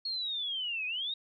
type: linear two-way sweep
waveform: sine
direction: down then up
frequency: 4329 to 2460 to 3810 Hz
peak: -32 dBFS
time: 0.05-1.14 s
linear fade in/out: 5 ms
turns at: 0.86 s
effects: none